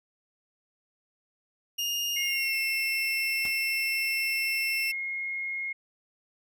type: tone with pitch glide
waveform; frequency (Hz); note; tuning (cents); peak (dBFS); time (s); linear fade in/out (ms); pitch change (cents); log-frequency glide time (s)
30% pulse; 2835 to 2684; F7 to E7; +25 to +31; -25; 1.78-4.92; 10; -94; 2.2-2.55
type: tone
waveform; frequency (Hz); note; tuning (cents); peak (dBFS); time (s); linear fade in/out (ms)
sine; 2151; C7; +47; -30; 2.16-5.73; 10
type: noise with exponential decay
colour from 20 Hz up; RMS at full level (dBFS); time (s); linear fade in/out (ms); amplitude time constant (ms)
pink; -38; 3.45-3.55; 1; 21
effects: none